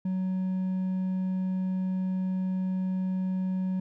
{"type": "tone with hard clipping", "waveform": "triangle", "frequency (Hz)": 186.5, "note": "F#3", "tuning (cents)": 14, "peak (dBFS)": -27, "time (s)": [0.05, 3.8], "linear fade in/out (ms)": 5, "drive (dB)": 5, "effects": []}